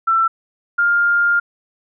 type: tone pair in turn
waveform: sine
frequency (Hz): 1339 / 1404.6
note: E6 / F6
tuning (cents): +27 / +10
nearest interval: minor second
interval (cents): 83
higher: second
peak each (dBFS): -12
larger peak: neither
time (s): 0.07-0.28 / 0.78-1.4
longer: second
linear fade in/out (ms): 10
effects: none